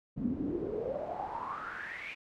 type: noise with band-pass filter sweep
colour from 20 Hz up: brown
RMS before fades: -37 dBFS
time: 0.16-2.15 s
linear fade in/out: 20 ms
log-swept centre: 210 to 2500 Hz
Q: 8.2
effects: none